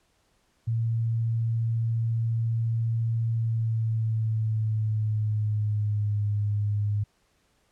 sine tone with pitch glide, 114.3 to 103.61 Hz, A#2 to G#2, -34 to -4 cents, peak -23 dBFS, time 0.67-7.04 s, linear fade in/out 10 ms, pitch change -170 cents, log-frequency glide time 3.3-6.23 s, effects pink hiss -68 dBFS RMS until 7.71 s + low-pass 10000 Hz 12 dB/octave

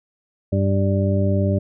harmonic tone, 98 Hz, G2, in tune, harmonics 1 / 2 / 3 / 4 / 6, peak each -18 / -22 / -28 / -28 / -25 dBFS, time 0.52-1.59 s, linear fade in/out 10 ms, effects none

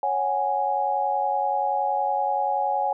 sine chord, C# suspended fourth, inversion none, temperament equal, 554.4 / 740 / 830.6 Hz, C#5 / F#5 / G#5, 0 / 0 / 0 cents, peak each -29 / -27 / -23 dBFS, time 0.03-2.93 s, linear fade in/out 2 ms, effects none

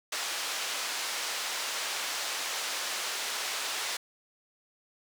white band-pass noise, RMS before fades -34 dBFS, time 0.12-3.97 s, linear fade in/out 5 ms, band 560 to 5900 Hz, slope 12 dB/octave, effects none

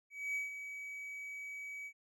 triangle tone with ADSR envelope, 2275 Hz, C#7, 44 cents sharp, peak -32 dBFS, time 0.1-1.93 s, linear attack 250 ms, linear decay 150 ms, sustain -9 dB, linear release 70 ms, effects none

